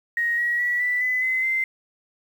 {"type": "tone with pitch steps", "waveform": "sine", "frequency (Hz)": [1878, 1909.7, 1942, 1974.8, 2008, 2042, 2077], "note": ["A#6", "A#6", "B6", "B6", "B6", "C7", "C7"], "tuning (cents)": [12, 41, -30, -1, 28, -43, -13], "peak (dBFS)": -20, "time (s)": [0.17, 1.64], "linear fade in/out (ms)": 2, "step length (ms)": 210, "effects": ["8-bit"]}